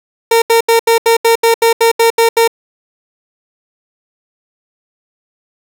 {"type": "tone bursts", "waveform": "30% pulse", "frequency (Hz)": 459.2, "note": "A#4", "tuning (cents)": -26, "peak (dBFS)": -4, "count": 12, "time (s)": [0.31, 2.477], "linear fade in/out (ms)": 5, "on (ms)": 110, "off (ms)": 77, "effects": []}